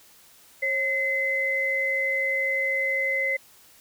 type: tone pair together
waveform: sine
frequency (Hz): 542 / 2048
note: C#5 / C7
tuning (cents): -39 / -38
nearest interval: octave + major seventh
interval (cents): 2301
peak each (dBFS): -30 / -23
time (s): 0.62-3.37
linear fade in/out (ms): 10
effects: white hiss -54 dBFS RMS until 3.8 s